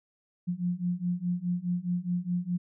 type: beating tone pair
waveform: sine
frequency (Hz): 174.61 / 179.41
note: F3 / F3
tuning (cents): 0 / +47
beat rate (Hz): 4.8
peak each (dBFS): -31 / -30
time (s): 0.47-2.58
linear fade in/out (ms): 20
effects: none

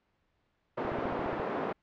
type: band-pass noise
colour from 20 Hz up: white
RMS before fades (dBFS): -34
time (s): 0.77-1.73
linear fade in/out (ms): 10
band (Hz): 220 to 770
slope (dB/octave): 12
type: click train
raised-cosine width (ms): 3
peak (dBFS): -27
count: 9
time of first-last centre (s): 0.85-1.398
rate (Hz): 14.6
effects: pink hiss -75 dBFS RMS until 1.82 s + low-pass 3000 Hz 12 dB/octave

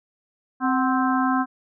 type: harmonic tone with a mistuned harmonic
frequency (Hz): 261.6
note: C4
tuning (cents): 0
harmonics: 1 / 3 / 4 / 5 / 6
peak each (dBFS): -21 / -26 / -25 / -28 / -30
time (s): 0.6-1.46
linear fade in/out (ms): 50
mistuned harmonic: 3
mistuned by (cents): -75
effects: none

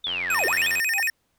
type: linear two-way sweep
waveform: sine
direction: down then up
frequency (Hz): 3632 to 334.2 to 3632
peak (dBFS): -25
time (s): 0.04-0.68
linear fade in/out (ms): 5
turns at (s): 0.46
type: click train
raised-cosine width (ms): 0.3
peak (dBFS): -19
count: 66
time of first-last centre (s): 0.07-0.795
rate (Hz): 89.7
type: tone with vibrato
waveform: square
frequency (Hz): 2139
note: C7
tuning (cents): +38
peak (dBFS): -22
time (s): 0.3-1.1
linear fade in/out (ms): 2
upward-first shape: square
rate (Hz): 11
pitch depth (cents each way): 280
type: tone with exponential growth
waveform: sine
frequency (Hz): 793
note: G5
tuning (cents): +20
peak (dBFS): -25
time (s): 0.88-1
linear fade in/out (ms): 1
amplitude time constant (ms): 25
effects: pink hiss -70 dBFS RMS until 1.38 s

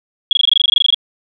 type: tone bursts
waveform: sine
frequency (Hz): 3322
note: G#7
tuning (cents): 0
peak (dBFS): -7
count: 16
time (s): 0.31-0.945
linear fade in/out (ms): 2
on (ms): 20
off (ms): 21
effects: none

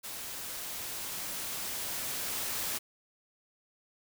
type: noise with level ramp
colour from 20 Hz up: white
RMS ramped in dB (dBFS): -41 to -34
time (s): 0.03-2.79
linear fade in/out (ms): 20
effects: none

